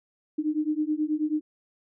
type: beating tone pair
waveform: sine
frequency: 300.9 / 310.2 Hz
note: D4 / D#4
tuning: +42 / -5 cents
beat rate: 9.3 Hz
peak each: -27 dBFS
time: 0.38-1.41 s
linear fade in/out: 10 ms
effects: none